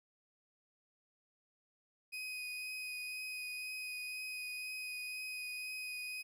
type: tone with vibrato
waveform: 35% pulse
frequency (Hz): 2500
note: D#7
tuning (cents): +8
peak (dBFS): -39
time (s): 2.12-6.23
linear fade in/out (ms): 20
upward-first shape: triangle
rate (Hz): 2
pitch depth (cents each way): 13
effects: 13-bit